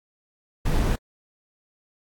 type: noise with amplitude modulation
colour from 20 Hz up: brown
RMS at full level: -20 dBFS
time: 0.65-0.96 s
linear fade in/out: 10 ms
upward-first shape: sine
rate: 173 Hz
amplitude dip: 25%
effects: AAC 64 kbps